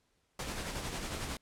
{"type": "noise with tremolo", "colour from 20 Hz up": "pink", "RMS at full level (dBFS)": -37, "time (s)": [0.39, 1.37], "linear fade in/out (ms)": 2, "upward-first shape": "sine", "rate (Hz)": 11, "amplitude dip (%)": 40, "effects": ["pink hiss -75 dBFS RMS until 1.41 s", "low-pass 10000 Hz 12 dB/octave"]}